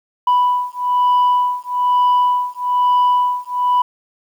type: beating tone pair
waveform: sine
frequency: 988 / 989.1 Hz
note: B5 / B5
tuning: 0 / +2 cents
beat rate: 1.1 Hz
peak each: -14 dBFS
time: 0.27-3.82 s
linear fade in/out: 5 ms
effects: tanh soft clip ceiling -9 dBFS + 8-bit